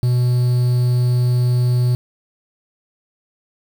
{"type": "tone with quantisation", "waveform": "triangle", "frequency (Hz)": 123.47, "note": "B2", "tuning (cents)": 0, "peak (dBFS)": -11, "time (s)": [0.03, 1.95], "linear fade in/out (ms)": 0, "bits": 6, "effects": []}